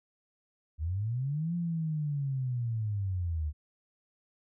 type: linear two-way sweep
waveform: sine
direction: up then down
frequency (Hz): 72.6 to 174.61 to 72.6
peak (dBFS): -29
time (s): 0.78-3.53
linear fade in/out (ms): 50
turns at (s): 1.55
effects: none